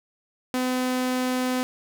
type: tone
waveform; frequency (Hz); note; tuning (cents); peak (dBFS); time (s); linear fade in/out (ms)
sawtooth; 253.8; B3; +47; -19; 0.54-1.63; 0
effects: none